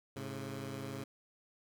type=tone pair together; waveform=15% pulse; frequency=106.6 / 135.76 Hz; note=G#2 / C#3; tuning=+46 / -36 cents; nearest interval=major third; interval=418 cents; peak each=-38 / -36 dBFS; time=0.16-1.04 s; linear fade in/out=5 ms; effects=none